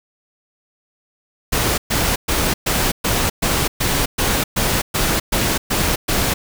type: noise bursts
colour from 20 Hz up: pink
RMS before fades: -18 dBFS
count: 13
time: 1.52-6.34 s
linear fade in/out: 10 ms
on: 260 ms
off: 120 ms
effects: none